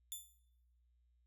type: tone with exponential decay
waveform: 5% pulse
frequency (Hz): 3520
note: A7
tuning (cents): 0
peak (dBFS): -32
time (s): 0.12-0.39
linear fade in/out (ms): 0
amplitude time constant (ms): 57
effects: noise-tail reverb RT60 1.0 s tail -24 dB re dry + added 60 Hz sine -70 dBFS peak until 1.26 s